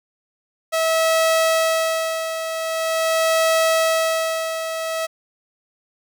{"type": "tone with tremolo", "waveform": "sawtooth", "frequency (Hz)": 648, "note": "E5", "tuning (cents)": -30, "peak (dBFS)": -11, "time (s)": [0.72, 5.07], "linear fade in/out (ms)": 20, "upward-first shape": "sine", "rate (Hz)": 0.44, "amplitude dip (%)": 65, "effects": []}